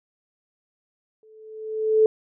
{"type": "tone with exponential growth", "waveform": "sine", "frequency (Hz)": 436.1, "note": "A4", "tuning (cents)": -15, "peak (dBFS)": -11, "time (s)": [1.23, 2.06], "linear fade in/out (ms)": 1, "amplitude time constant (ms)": 180, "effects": []}